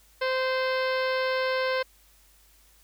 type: harmonic tone with a mistuned harmonic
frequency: 519 Hz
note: C5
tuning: 14 cents flat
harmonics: 1 / 2 / 3 / 4 / 5 / 6 / 7 / 8 / 9 / 10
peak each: -26 / -32 / -32 / -35 / -40 / -41 / -44 / -42 / -44 / -45 dBFS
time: 0.21-1.83 s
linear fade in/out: 10 ms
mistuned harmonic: 9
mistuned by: -68 cents
effects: added 50 Hz sine -60 dBFS peak until 2.83 s + white hiss -60 dBFS RMS until 2.83 s